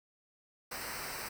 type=noise with comb filter; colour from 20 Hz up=pink; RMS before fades=-41 dBFS; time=0.71-1.29 s; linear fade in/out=10 ms; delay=0.29 ms; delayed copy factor=-0.75; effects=none